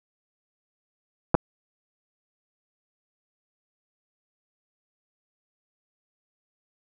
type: clicks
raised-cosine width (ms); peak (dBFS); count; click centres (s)
1; -4; 2; 1.344 / 1.35
effects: none